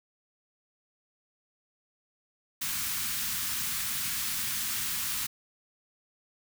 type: band-stop noise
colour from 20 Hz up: white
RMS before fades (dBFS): -32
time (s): 2.61-5.27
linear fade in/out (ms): 10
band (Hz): 250 to 1100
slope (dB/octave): 24
effects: none